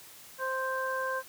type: harmonic tone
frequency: 523.3 Hz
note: C5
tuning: in tune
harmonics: 1 / 2 / 3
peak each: -34 / -34 / -34 dBFS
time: 0.38-1.23 s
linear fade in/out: 50 ms
effects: white hiss -51 dBFS RMS until 1.28 s + high-pass 60 Hz 12 dB/octave